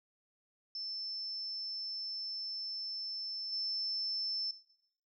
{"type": "tone with level steps", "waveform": "sine", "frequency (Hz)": 5300, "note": "E8", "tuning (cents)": 9, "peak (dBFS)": [-38, -34], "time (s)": [0.75, 4.51], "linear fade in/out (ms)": 2, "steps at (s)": 3.52, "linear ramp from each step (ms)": 10, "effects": ["noise-tail reverb RT60 0.9 s tail -19 dB re dry"]}